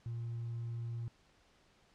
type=tone with hard clipping; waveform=triangle; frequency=116.7 Hz; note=A#2; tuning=2 cents sharp; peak=-37 dBFS; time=0.06-1.08 s; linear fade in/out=0 ms; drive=2 dB; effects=pink hiss -68 dBFS RMS until 1.94 s + low-pass 6000 Hz 12 dB/octave